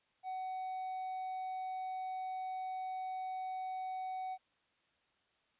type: tone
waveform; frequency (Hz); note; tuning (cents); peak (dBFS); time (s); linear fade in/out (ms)
triangle; 750; F#5; +23; -36; 0.23-4.38; 50
effects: white hiss -75 dBFS RMS until 5.59 s + resampled to 8000 Hz